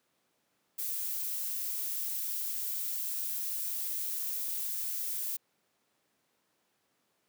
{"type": "noise", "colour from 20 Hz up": "violet", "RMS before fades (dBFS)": -35, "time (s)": [0.78, 5.37], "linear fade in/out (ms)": 10, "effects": ["pink hiss -75 dBFS RMS until 7.28 s", "high-pass 200 Hz 12 dB/octave"]}